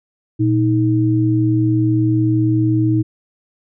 sine tone pair together, 117.9 / 315.8 Hz, A#2 / D#4, +20 / +26 cents, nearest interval octave + perfect fourth, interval 1706 cents, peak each -15 dBFS, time 0.39-3.03 s, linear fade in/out 20 ms, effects none

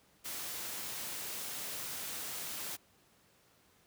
white noise, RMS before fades -41 dBFS, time 0.24-2.77 s, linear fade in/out 20 ms, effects pink hiss -67 dBFS RMS until 3.86 s + high-pass 80 Hz 12 dB/octave

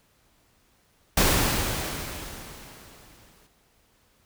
pink noise with exponential decay, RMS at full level -19 dBFS, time 1.17-3.47 s, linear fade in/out 5 ms, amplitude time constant 500 ms, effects pink hiss -64 dBFS RMS until 4.25 s

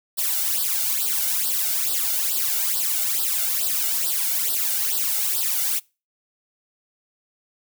blue noise with flanger, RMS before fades -23 dBFS, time 0.17-5.8 s, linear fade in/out 20 ms, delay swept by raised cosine 0.22 to 1.42 ms, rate 2.3 Hz, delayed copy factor +0.9, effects noise-tail reverb RT60 0.3 s tail -25 dB re dry

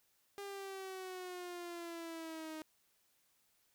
sawtooth exponential sweep, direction down, 402.8 to 311.1 Hz, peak -40 dBFS, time 0.38-2.62 s, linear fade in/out 0 ms, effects white hiss -75 dBFS RMS until 3.74 s

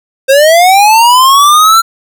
square linear sweep, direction up, 523.3 to 1365 Hz, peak -3 dBFS, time 0.28-1.82 s, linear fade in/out 20 ms, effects none

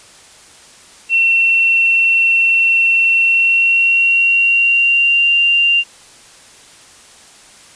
sine tone with pitch glide, 2711 to 2781 Hz, E7 to F7, +48 to -8 cents, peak -9 dBFS, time 1.09-5.84 s, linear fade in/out 50 ms, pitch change +44 cents, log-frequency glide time 3.14-5.36 s, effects white hiss -42 dBFS RMS until 7.75 s + resampled to 22050 Hz

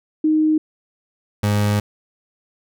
sine / 30% pulse tone pair in turn, 310.6 / 103.65 Hz, D#4 / G#2, -3 / -3 cents, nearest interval octave + perfect fifth, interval 1900 cents, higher first, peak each -13 dBFS, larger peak neither, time 0.24-0.58 / 1.43-1.8 s, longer second, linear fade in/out 5 ms, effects none

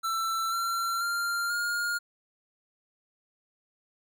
square tone with pitch steps, 1336 / 1363.3 / 1391.1 / 1419.5 Hz, E6 / F6 / F6 / F6, +23 / -42 / -7 / +28 cents, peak -28 dBFS, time 0.03-1.99 s, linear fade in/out 20 ms, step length 490 ms, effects none

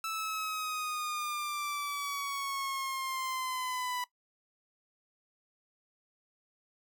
sawtooth exponential sweep, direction down, 1318.5 to 987.8 Hz, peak -30 dBFS, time 0.04-4.04 s, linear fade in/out 2 ms, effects noise-tail reverb RT60 0.1 s tail -18 dB re dry

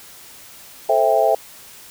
sine chord, A minor seventh, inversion none, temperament just, 440 / 528 / 660 / 792 Hz, A4 / C5 / E5 / G5, 0 / +16 / +2 / +18 cents, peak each -21 / -20 / -16 / -19 dBFS, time 0.89-1.35 s, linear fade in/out 5 ms, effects white hiss -42 dBFS RMS until 1.9 s

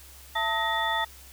sine tone cluster, 670 / 893 / 1275 / 1884 / 3509 Hz, E5 / A5 / D#6 / A#6 / A7, +28 / +25 / +42 / +18 / -5 cents, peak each -35 / -28 / -33 / -29 / -32 dBFS, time 0.35-1.05 s, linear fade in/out 10 ms, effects added 67 Hz sine -50 dBFS peak until 1.32 s + white hiss -50 dBFS RMS until 1.32 s

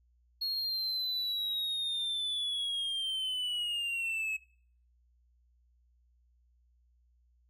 triangle linear sweep, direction down, 4314 to 2567 Hz, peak -30 dBFS, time 0.41-4.37 s, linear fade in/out 10 ms, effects noise-tail reverb RT60 0.6 s tail -24 dB re dry + added 60 Hz sine -65 dBFS peak until 7.49 s

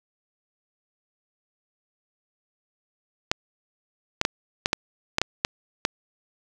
clicks, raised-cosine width 0.2 ms, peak -3 dBFS, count 9, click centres 3.315 / 4.214 / 4.251 / 4.659 / 4.731 / 5.184 / 5.216 / 5.449 / 5.851 s, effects none

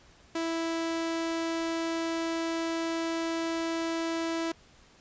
sawtooth tone, 329.6 Hz, E4, in tune, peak -25 dBFS, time 0.35-4.52 s, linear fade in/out 5 ms, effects pink hiss -58 dBFS RMS until 5 s + resampled to 16000 Hz

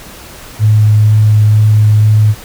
sine tone with vibrato, 106.8 Hz, G#2, 49 cents sharp, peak -4 dBFS, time 0.59-2.35 s, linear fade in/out 50 ms, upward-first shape sine, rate 2.1 Hz, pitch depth 8 cents each way, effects pink hiss -32 dBFS RMS until 2.44 s

